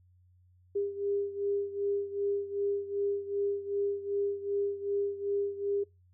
sine beating tone pair, 401.7 / 404.3 Hz, G4 / G#4, +42 / -46 cents, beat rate 2.6 Hz, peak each -31 / -35 dBFS, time 0.75-5.84 s, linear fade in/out 10 ms, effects noise-tail reverb RT60 0.2 s tail -22 dB re dry + added 90 Hz sine -60 dBFS peak until 6.13 s

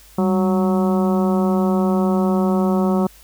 harmonic tone with a mistuned harmonic, 185 Hz, F#3, in tune, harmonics 1 / 2 / 3 / 4 / 5 / 6 / 7, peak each -16 / -22 / -26 / -28 / -30 / -32 / -33 dBFS, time 0.18-3.07 s, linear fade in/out 5 ms, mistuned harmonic 1, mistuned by +79 cents, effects added 50 Hz sine -48 dBFS peak until 3.23 s + white hiss -48 dBFS RMS until 3.23 s

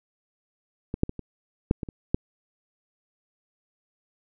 clicks, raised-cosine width 3 ms, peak -16 / -7 / -19 / -22 / -6 / -17 / -23 / -8 dBFS, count 8, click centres 0.941 / 1.034 / 1.094 / 1.193 / 1.711 / 1.832 / 1.888 / 2.145 s, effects none

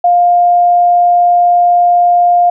sine tone, 704 Hz, F5, 14 cents sharp, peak -5 dBFS, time 0.04-2.5 s, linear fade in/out 5 ms, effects none

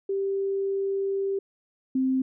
sine tone pair in turn, 392 / 261.6 Hz, G4 / C4, 0 / 0 cents, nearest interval perfect fifth, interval 700 cents, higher first, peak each -24 / -21 dBFS, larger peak second, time 0.09-1.39 / 1.95-2.22 s, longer first, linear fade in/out 5 ms, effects none

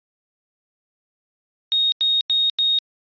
sine tone bursts, 3729 Hz, A#7, in tune, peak -13 dBFS, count 4, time 1.72-2.787 s, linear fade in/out 0 ms, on 200 ms, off 89 ms, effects tanh soft clip ceiling -15 dBFS + resampled to 11025 Hz

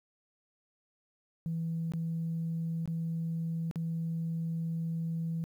sine tone with dropouts, 164.6 Hz, E3, 2 cents flat, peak -30 dBFS, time 1.46-5.44 s, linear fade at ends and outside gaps 0 ms, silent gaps 1.92-1.936 / 2.857-2.876 / 3.712-3.758 s, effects tanh soft clip ceiling -27 dBFS + 11-bit

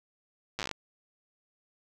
slowing click train, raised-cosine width 0.2 ms, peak -16 dBFS, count 10, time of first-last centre 0.59-0.713 s, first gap 8 ms, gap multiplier 1.13, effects none

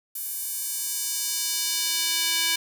square tone with high-pass filter sweep, 329.6 Hz, E4, in tune, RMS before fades -27 dBFS, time 0.15-2.56 s, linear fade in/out 5 ms, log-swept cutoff 12000 to 2700 Hz, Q 1, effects 8-bit

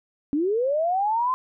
sine linear sweep, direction up, 273.6 to 1046.5 Hz, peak -20 dBFS, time 0.33-1.34 s, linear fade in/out 0 ms, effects none

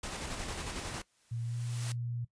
pink noise with tremolo, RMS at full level -38 dBFS, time 0.03-1.02 s, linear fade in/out 5 ms, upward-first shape square, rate 11 Hz, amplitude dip 30%
white noise with exponential growth, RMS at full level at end -39 dBFS, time 0.95-1.92 s, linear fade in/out 2 ms, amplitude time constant 210 ms
sine tone with pitch glide, 116.54 to 119.47 Hz, A#2 to A#2, 0 to +43 cents, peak -34 dBFS, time 1.31-2.25 s, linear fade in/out 10 ms, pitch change +43 cents, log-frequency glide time 1.43-1.56 s
effects noise-tail reverb RT60 0.1 s tail -17 dB re dry + resampled to 22050 Hz

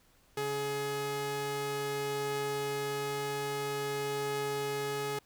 sawtooth tone pair together, 140.6 / 421.3 Hz, C#3 / G#4, +25 / +25 cents, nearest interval octave + perfect fifth, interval 1900 cents, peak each -37 / -29 dBFS, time 0.37-5.19 s, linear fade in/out 5 ms, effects pink hiss -66 dBFS RMS until 5.25 s

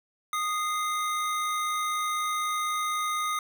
square tone pair together, 1238 / 2082 Hz, D#6 / C7, -9 / -9 cents, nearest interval major sixth, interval 900 cents, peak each -28 / -36 dBFS, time 0.33-3.39 s, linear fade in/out 2 ms, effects none

